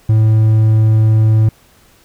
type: tone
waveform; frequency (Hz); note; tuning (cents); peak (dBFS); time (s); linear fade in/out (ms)
triangle; 109.5; A2; -8; -5; 0.09-1.49; 5
effects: pink hiss -49 dBFS RMS until 2.04 s